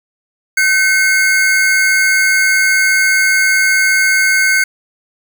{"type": "tone pair together", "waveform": "square", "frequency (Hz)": [1530, 2157], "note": ["G6", "C#7"], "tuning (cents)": [-42, -48], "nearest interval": "tritone", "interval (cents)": 594, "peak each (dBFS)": -13, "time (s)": [0.57, 4.64], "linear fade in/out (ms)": 5, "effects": []}